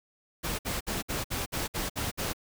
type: noise bursts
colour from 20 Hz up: pink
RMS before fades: -32 dBFS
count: 9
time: 0.43-2.334 s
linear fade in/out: 20 ms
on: 160 ms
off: 58 ms
effects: none